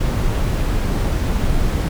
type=noise; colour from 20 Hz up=brown; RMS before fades=-18 dBFS; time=0-1.89 s; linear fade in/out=10 ms; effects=none